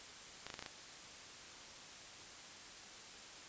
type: clicks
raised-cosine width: 0.2 ms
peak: -27 dBFS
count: 6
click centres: 0.466 / 0.502 / 0.541 / 0.592 / 0.625 / 0.662 s
effects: white hiss -53 dBFS RMS until 3.48 s + resampled to 16000 Hz